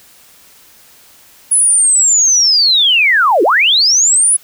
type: linear two-way sweep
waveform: sine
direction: down then up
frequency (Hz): 10360 to 313.5 to 10360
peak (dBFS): -7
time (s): 1.51-4.37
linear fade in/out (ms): 10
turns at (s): 3.43
effects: white hiss -44 dBFS RMS until 4.43 s